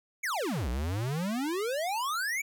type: exponential two-way sweep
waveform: square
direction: down then up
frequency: 2349 to 57.1 to 2349 Hz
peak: -30 dBFS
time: 0.23-2.42 s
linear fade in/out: 10 ms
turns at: 0.69 s
effects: none